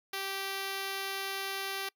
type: tone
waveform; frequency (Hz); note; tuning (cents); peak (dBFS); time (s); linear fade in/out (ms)
5% pulse; 390; G4; -9; -23; 0.13-1.89; 5
effects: noise-tail reverb RT60 0.1 s tail -24 dB re dry